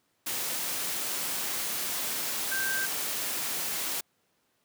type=tone in noise; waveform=sine; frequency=1568 Hz; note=G6; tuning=in tune; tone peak=-29 dBFS; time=2.51-2.86 s; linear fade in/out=10 ms; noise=white; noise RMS=-32 dBFS; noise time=0.26-4.01 s; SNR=0 dB; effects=pink hiss -72 dBFS RMS until 4.64 s + high-pass 150 Hz 12 dB/octave

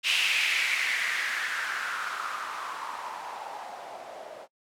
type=noise with low-pass filter sweep; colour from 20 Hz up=violet; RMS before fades=-31 dBFS; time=0.03-4.48 s; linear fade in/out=50 ms; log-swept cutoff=2800 to 590 Hz; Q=4.2; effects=noise-tail reverb RT60 0.1 s tail -25 dB re dry

